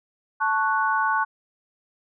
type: chord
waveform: sine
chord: F# minor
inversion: first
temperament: equal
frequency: 880 / 1108.7 / 1480 Hz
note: A5 / C#6 / F#6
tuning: 0 / 0 / 0 cents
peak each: -24 dBFS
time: 0.4-1.25 s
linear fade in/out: 20 ms
effects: none